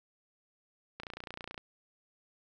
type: click train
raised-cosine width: 0.3 ms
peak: -25 dBFS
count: 18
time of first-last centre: 1-1.578 s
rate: 29.4 Hz
effects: none